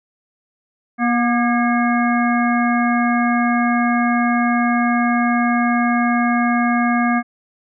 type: harmonic tone with a mistuned harmonic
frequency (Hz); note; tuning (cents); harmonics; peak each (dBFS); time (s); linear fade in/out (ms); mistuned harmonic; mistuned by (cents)
240; B3; -49; 1 / 3 / 5 / 7 / 9; -16 / -21 / -23 / -24 / -26; 0.98-7.23; 50; 7; -39
effects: none